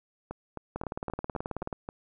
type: two click trains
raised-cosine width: 1 ms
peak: -19 / -22 dBFS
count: 19 / 7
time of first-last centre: 0.76-1.728 / 0.31-1.889 s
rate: 18.6 / 3.8 Hz
effects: none